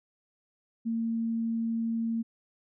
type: tone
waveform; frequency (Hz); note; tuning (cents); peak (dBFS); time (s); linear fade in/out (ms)
sine; 228.1; A#3; -37; -27; 0.85-2.23; 20
effects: none